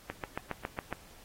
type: click train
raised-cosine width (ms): 0.5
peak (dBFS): -19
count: 7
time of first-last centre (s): 0.1-0.926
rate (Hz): 7.26
effects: pink hiss -56 dBFS RMS until 1.24 s + AAC 48 kbps